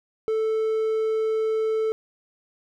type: tone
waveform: triangle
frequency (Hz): 440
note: A4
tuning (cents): 0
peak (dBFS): -19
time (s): 0.28-1.92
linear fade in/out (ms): 0
effects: none